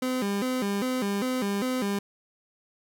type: tone with vibrato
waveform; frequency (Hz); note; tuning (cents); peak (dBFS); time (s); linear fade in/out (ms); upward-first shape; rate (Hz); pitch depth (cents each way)
30% pulse; 226.4; A3; +50; -23; 0.02-1.99; 5; square; 2.5; 210
effects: none